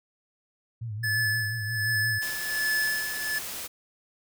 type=tone with vibrato; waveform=sine; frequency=110 Hz; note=A2; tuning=in tune; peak=-31 dBFS; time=0.81-2.19 s; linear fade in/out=10 ms; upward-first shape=sine; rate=5.7 Hz; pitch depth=110 cents each way
type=tone with tremolo; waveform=square; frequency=1729 Hz; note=A6; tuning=31 cents flat; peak=-24 dBFS; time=1.03-3.39 s; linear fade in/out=10 ms; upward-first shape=sine; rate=1.3 Hz; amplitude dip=65%
type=noise; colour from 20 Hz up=white; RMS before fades=-36 dBFS; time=2.21-3.68 s; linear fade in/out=20 ms
effects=none